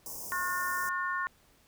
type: band-stop noise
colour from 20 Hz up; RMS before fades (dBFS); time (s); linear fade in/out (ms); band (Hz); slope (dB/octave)
white; -41; 0.06-0.89; 0; 1100 to 5100; 96
type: harmonic tone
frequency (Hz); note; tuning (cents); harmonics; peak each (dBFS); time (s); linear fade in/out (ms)
360; F#4; -47; 3 / 4 / 5; -33 / -35 / -35; 0.32-1.27; 0
effects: pink hiss -64 dBFS RMS until 1.67 s